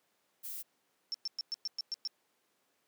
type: noise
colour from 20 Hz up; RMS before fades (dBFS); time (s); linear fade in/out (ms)
violet; -42; 0.43-0.63; 20
type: tone bursts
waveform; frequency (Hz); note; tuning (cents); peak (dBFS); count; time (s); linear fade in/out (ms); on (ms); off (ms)
sine; 5400; E8; +41; -33; 8; 1.12-2.074; 0; 23; 110
effects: pink hiss -75 dBFS RMS until 2.87 s + high-pass 300 Hz 12 dB/octave